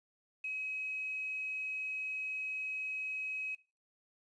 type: tone with quantisation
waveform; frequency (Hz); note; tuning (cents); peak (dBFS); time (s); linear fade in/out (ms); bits
sine; 2546; D#7; +39; -36; 0.44-3.55; 5; 10
effects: noise-tail reverb RT60 0.3 s tail -19 dB re dry + resampled to 22050 Hz